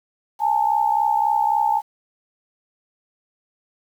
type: tone pair together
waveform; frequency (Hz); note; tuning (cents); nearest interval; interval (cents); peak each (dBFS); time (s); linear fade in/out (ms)
sine; 830.6 / 894.3; G#5 / A5; 0 / +28; minor second; 128; -19; 0.39-1.82; 50
effects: 8-bit